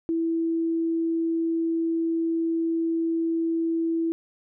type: tone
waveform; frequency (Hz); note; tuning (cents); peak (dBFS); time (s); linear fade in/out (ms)
sine; 329.6; E4; 0; -22; 0.09-4.12; 0
effects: none